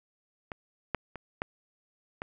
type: clicks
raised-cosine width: 0.5 ms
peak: -22 / -13 / -25 / -15 / -20 dBFS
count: 5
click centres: 0.518 / 0.947 / 1.157 / 1.419 / 2.219 s
effects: none